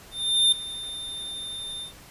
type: tone with ADSR envelope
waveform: square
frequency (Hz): 3606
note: A7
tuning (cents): +42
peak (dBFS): -16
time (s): 0.11-1.93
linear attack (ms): 410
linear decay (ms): 7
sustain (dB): -17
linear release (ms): 110
effects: pink hiss -48 dBFS RMS until 2.1 s + resampled to 32000 Hz